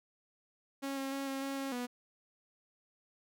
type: tone with pitch steps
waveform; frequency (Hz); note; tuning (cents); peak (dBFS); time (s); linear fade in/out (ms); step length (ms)
sawtooth; 274.5 / 270.3 / 274.6 / 270.4 / 273.9 / 272.2 / 245.3; C#4 / C#4 / C#4 / C#4 / C#4 / C#4 / B3; -17 / -44 / -16 / -43 / -21 / -31 / -12; -32; 0.82-1.87; 20; 150
effects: none